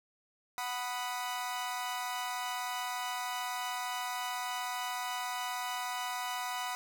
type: chord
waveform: sawtooth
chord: B major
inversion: second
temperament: equal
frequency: 740 / 987.8 / 1244.5 Hz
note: F#5 / B5 / D#6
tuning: 0 / 0 / 0 cents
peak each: -35 / -34 / -39 dBFS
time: 0.58-6.75 s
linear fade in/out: 0 ms
effects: none